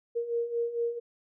sine beating tone pair, 466.2 / 470.6 Hz, A#4 / A#4, 0 / +16 cents, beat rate 4.4 Hz, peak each -34 / -29 dBFS, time 0.15-1 s, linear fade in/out 20 ms, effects none

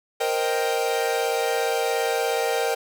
45% pulse chord, C minor seventh, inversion third, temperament equal, 466.2 / 523.3 / 622.3 / 784 Hz, Bb4 / C5 / Eb5 / G5, 0 / 0 / 0 / 0 cents, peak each -25 / -29 / -30 / -27 dBFS, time 0.2-2.75 s, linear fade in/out 10 ms, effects none

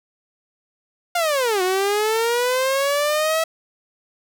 sawtooth linear two-way sweep, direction down then up, 714 to 361.8 to 653 Hz, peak -14 dBFS, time 1.15-3.44 s, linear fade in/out 5 ms, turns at 1.62 s, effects none

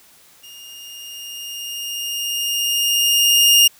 sawtooth tone with level ramp, 2831 Hz, F7, 23 cents sharp, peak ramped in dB -35 to -5 dBFS, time 0.43-3.68 s, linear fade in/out 10 ms, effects white hiss -50 dBFS RMS until 3.79 s

